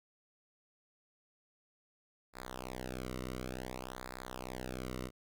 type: tone with flanger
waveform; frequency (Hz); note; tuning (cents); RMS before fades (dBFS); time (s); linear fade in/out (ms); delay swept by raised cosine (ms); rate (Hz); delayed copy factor
sawtooth; 63.3; B1; +43; -43; 2.33-5.11; 50; 0.33 to 1.21; 0.56; -0.95
effects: none

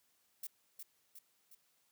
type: noise with echo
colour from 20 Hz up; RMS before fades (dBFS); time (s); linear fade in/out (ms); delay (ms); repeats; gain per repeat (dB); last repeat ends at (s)
violet; -43; 0.43-0.47; 5; 360; 3; -5; 1.55
effects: white hiss -75 dBFS RMS until 1.91 s + high-pass 80 Hz 12 dB/octave

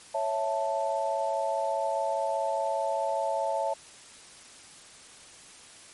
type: chord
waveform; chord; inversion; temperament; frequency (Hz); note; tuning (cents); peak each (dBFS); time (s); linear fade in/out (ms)
sine; A major; first; equal; 554.4 / 659.3 / 880; C#5 / E5 / A5; 0 / 0 / 0; -31 / -30 / -30; 0.14-3.74; 10
effects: white hiss -50 dBFS RMS until 5.93 s + MP3 48 kbps

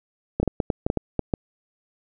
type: clicks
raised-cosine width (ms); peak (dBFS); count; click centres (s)
2; -8; 10; 0.4 / 0.43 / 0.477 / 0.602 / 0.702 / 0.865 / 0.901 / 0.973 / 1.193 / 1.338
effects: none

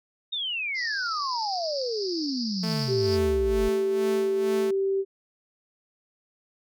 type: exponential sweep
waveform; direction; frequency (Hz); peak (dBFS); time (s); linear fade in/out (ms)
sine; down; 3742 to 44.63; -27; 0.32-3.69; 10
type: band-pass noise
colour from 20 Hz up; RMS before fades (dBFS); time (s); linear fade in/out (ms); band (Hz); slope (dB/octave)
pink; -35; 0.74-3.19; 50; 4600 to 5200; 96
type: tone with tremolo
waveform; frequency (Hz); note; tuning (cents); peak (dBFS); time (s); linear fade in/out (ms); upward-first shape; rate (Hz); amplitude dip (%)
sawtooth; 220; A3; 0; -24; 2.63-4.71; 5; sine; 2.2; 70
type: tone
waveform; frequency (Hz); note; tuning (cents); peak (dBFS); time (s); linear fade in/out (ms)
sine; 389.3; G4; -12; -22; 2.87-5.05; 50
effects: none

